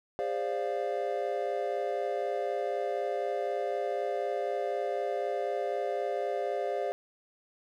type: chord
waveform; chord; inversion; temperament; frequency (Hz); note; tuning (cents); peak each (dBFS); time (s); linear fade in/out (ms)
triangle; D half-diminished seventh; second; equal with one note detuned; 405.6 / 523.3 / 587.3 / 698.5; Ab4 / C5 / D5 / F5; -41 / 0 / 0 / 0; -33; 0.19-6.92; 0
effects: none